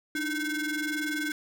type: ring-modulated tone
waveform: 35% pulse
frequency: 619 Hz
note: D#5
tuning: 9 cents flat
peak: -24 dBFS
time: 0.15-1.32 s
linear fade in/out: 2 ms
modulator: 918 Hz
effects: none